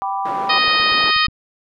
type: chord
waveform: sine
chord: G major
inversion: none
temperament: equal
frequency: 784 / 987.8 / 1174.7 Hz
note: G5 / B5 / D6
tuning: 0 / 0 / 0 cents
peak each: -22 / -24 / -27 dBFS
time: 0.02-0.58 s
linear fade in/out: 0 ms
type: band-pass noise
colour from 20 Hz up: white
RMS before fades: -30 dBFS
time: 0.25-1.11 s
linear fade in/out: 5 ms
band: 240 to 840 Hz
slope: 12 dB/octave
type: harmonic tone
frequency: 622.3 Hz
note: D#5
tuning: in tune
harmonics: 2 / 3 / 4 / 5 / 6 / 7 / 8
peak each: -18 / -20 / -21 / -22 / -23 / -23 / -24 dBFS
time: 0.49-1.27 s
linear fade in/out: 10 ms
type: click train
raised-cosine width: 5 ms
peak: -26 dBFS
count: 6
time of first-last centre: 0.68-1.284 s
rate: 8.28 Hz
effects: none